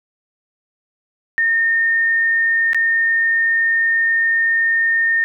sine tone with dropouts, 1827 Hz, A#6, 35 cents flat, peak -13 dBFS, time 1.38-5.24 s, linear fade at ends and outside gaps 0 ms, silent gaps 2.732-2.746 s, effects none

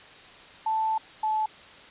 sine tone pair in turn, 880 / 866.4 Hz, A5 / A5, 0 / -27 cents, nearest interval unison, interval 27 cents, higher first, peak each -23 / -23 dBFS, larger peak neither, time 0.66-0.98 / 1.23-1.46 s, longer first, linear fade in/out 5 ms, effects white hiss -48 dBFS RMS until 1.9 s + resampled to 8000 Hz

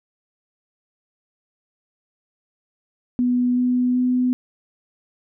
sine tone with pitch steps, 246.9 / 248.9 / 250.9 Hz, B3 / B3 / B3, 0 / +14 / +28 cents, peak -16 dBFS, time 3.19-4.33 s, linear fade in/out 0 ms, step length 380 ms, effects none

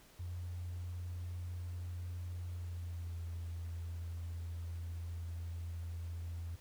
triangle tone with pitch glide, 88 to 84.46 Hz, F2 to E2, +14 to +43 cents, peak -36 dBFS, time 0.19-6.56 s, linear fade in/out 10 ms, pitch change -71 cents, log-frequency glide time 2.45-3.24 s, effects tanh soft clip ceiling -37 dBFS + pink hiss -62 dBFS RMS until 6.6 s

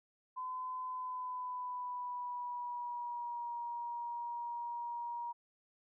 sine tone with pitch glide, 1017 to 948.9 Hz, C6 to A#5, -50 to +31 cents, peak -38 dBFS, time 0.36-5.33 s, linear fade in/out 20 ms, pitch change -119 cents, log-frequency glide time 0.85-3.52 s, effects none

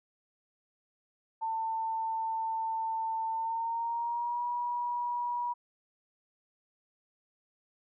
sine tone with pitch glide, 895 to 964.8 Hz, A5 to B5, +29 to -41 cents, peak -30 dBFS, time 1.41-5.54 s, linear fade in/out 20 ms, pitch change +130 cents, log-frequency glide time 3.3-4.44 s, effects none

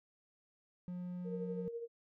triangle tone, 178.7 Hz, F3, 40 cents sharp, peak -38 dBFS, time 0.88-1.68 s, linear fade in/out 0 ms
sine tone with tremolo, 466.6 Hz, A#4, 2 cents sharp, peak -37 dBFS, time 1.24-1.88 s, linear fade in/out 50 ms, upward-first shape triangle, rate 12 Hz, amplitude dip 65%
effects none

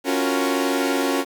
sawtooth chord, Gb major seventh, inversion second, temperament equal, 277.2 / 349.2 / 370 / 466.2 Hz, Db4 / F4 / Gb4 / Bb4, 0 / 0 / 0 / 0 cents, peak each -18 / -23 / -23 / -23 dBFS, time 0.04-1.25 s, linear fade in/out 50 ms, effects 8-bit

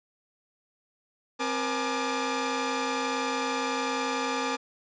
sawtooth tone cluster, 262.9 / 474.9 / 850 / 1194 Hz, C4 / A#4 / G#5 / D6, +8 / +32 / +40 / +28 cents, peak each -29 dBFS, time 1.39-4.57 s, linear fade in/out 20 ms, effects resampled to 16000 Hz

